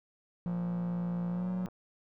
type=tone with pitch glide; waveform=triangle; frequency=174.61 to 182.97 Hz; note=F3 to F#3; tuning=0 to -19 cents; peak=-29 dBFS; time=0.46-1.66 s; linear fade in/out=0 ms; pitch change=+81 cents; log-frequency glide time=1.29-1.5 s
type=click train; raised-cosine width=1 ms; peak=-34 dBFS; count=142; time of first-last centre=0.47-1.686 s; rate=116 Hz
effects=none